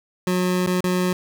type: tone with dropouts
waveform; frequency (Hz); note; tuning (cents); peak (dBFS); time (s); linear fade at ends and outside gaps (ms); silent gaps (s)
25% pulse; 181.6; F#3; -32; -15; 0.27-1.13; 2; 0.663-0.672 / 0.806-0.841
effects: none